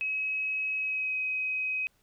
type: tone with pitch glide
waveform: sine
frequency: 2556 to 2528 Hz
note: D#7 to D#7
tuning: +46 to +27 cents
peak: -28 dBFS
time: 0.01-1.87 s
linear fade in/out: 0 ms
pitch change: -19 cents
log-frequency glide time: 0.78-1.16 s
effects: pink hiss -69 dBFS RMS until 2.02 s